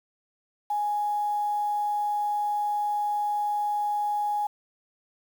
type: tone with quantisation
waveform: sine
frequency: 830.6 Hz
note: G#5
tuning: in tune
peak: -24 dBFS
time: 0.7-4.47 s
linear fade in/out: 5 ms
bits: 8
effects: none